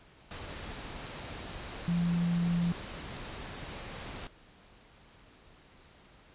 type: tone in noise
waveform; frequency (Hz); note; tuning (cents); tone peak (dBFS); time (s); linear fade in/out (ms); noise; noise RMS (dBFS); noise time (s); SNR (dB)
sine; 172.1; F3; -25; -26; 1.88-2.72; 0; pink; -42; 0.31-4.27; +13
effects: pink hiss -58 dBFS RMS until 6.34 s + resampled to 8000 Hz